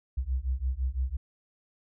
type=beating tone pair; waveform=sine; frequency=61.74 / 67.64 Hz; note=B1 / C#2; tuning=0 / -42 cents; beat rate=5.9 Hz; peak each=-30 dBFS; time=0.17-1.17 s; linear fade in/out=10 ms; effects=none